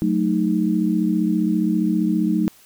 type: chord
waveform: sine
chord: D# diminished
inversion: first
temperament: equal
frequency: 185 / 220 / 311.1 Hz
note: F#3 / A3 / D#4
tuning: 0 / 0 / 0 cents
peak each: -21 dBFS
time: 0.02-2.48 s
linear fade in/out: 0 ms
effects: white hiss -51 dBFS RMS until 2.65 s